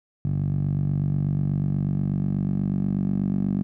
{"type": "tone with band-pass filter sweep", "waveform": "10% pulse", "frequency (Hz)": 48.22, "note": "G1", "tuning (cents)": -28, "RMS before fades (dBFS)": -24, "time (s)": [0.25, 3.63], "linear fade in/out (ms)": 0, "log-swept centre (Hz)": [130, 200], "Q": 3.3, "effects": []}